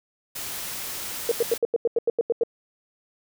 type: noise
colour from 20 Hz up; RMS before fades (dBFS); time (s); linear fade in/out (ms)
white; -33; 0.35-1.58; 10
type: tone bursts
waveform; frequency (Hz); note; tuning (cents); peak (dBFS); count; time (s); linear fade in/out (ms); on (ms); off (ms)
sine; 466.2; A#4; 0; -17; 11; 1.29-2.435; 2; 25; 87
effects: none